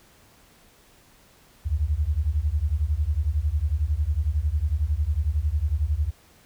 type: beating tone pair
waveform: sine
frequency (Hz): 69.6 / 80.6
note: C#2 / E2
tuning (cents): +8 / -38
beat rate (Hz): 11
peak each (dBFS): -24 / -24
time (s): 1.65-6.11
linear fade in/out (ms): 20
effects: pink hiss -56 dBFS RMS until 6.45 s